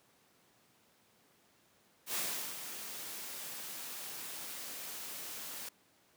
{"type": "noise with ADSR envelope", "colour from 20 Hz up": "white", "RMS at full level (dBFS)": -35, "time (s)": [2.06, 5.69], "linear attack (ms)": 84, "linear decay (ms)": 400, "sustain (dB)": -9, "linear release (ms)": 5, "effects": ["pink hiss -68 dBFS RMS until 6.16 s", "high-pass 150 Hz 12 dB/octave"]}